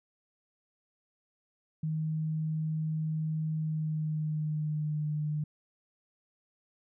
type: tone with pitch glide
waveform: sine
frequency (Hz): 156.9 to 151.03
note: D#3 to D3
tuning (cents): +15 to +49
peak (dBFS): -29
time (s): 1.83-5.44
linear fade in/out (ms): 5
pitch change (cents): -66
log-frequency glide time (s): 3.54-5.07
effects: none